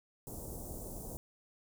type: band-stop noise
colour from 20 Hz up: pink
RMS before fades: -44 dBFS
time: 0.27-1.17 s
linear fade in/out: 0 ms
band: 720 to 7600 Hz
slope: 24 dB/octave
effects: none